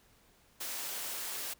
white high-pass noise, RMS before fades -39 dBFS, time 0.6-1.54 s, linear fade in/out 10 ms, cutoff 310 Hz, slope 12 dB/octave, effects pink hiss -65 dBFS RMS until 1.59 s

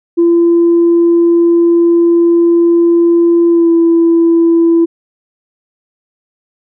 sine tone with pitch glide, 340.3 to 334.3 Hz, F4 to E4, -45 to +24 cents, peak -4 dBFS, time 0.17-4.86 s, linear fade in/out 20 ms, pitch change -31 cents, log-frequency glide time 3.49-3.7 s, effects tanh soft clip ceiling -2 dBFS

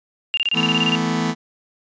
sine tone bursts, 2797 Hz, F7, 2 cents sharp, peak -16 dBFS, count 11, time 0.34-0.952 s, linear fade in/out 0 ms, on 32 ms, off 26 ms
blue noise with exponential decay, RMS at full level -32 dBFS, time 0.45-0.53 s, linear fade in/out 5 ms, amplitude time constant 16 ms
sawtooth chord, E suspended fourth, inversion none, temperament just, 164.81 / 219.8 / 247.2 Hz, E3 / A3 / B3, 0 / -2 / +2 cents, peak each -19 dBFS, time 0.53-1.35 s, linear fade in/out 50 ms
effects resampled to 16000 Hz

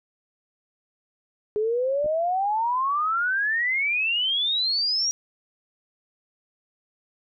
sine exponential sweep, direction up, 415.3 to 5770 Hz, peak -21 dBFS, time 1.56-5.11 s, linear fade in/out 0 ms
clicks, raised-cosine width 2 ms, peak -28 / -27 dBFS, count 2, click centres 2.045 / 2.06 s
effects none

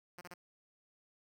5% pulse tone bursts, 177.6 Hz, F3, 29 cents sharp, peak -36 dBFS, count 3, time 0.18-0.34 s, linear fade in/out 5 ms, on 32 ms, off 32 ms, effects none

